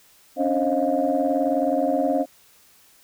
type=tone cluster; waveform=sine; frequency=270.1 / 289 / 533 / 625 / 706 Hz; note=C#4 / D4 / C5 / D#5 / F5; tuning=-45 / -28 / +32 / +8 / +19 cents; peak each=-25 dBFS; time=0.36-2.26 s; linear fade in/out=50 ms; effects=tanh soft clip ceiling -9 dBFS + white hiss -55 dBFS RMS until 3.03 s